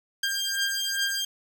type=beating tone pair; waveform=15% pulse; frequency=1597 / 1599.5 Hz; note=G6 / G6; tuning=+32 / +34 cents; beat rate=2.5 Hz; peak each=-22 dBFS; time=0.23-1.25 s; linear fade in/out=5 ms; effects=none